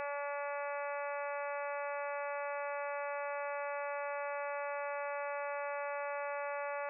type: harmonic tone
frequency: 286.3 Hz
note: D4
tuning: 44 cents flat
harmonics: 2 / 3 / 4 / 5 / 6 / 7 / 8 / 9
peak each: -39 / -43 / -45 / -47 / -49 / -50 / -51 / -52 dBFS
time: 0-6.89 s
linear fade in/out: 0 ms
effects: none